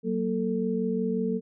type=tone cluster; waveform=sine; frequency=187.8 / 233.4 / 443.2 Hz; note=F#3 / A#3 / A4; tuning=+26 / +2 / +13 cents; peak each=-29 dBFS; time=0.03-1.41 s; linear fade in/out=50 ms; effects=none